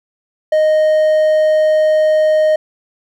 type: tone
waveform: triangle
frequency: 620 Hz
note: D#5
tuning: 6 cents flat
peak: -7 dBFS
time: 0.52-2.56 s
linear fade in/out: 5 ms
effects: none